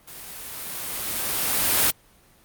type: noise with level ramp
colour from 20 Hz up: white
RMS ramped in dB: -41 to -18 dBFS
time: 0.07-1.91 s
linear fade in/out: 10 ms
effects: pink hiss -56 dBFS RMS until 2.44 s + Opus 32 kbps